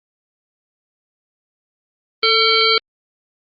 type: harmonic tone with a mistuned harmonic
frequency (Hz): 451.7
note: A4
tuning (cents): +45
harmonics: 1 / 3 / 5 / 7 / 9 / 10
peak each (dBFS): -19 / -19 / -19 / -19 / -19 / -19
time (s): 2.23-2.78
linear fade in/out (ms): 2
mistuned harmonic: 1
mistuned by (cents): -29
effects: Opus 24 kbps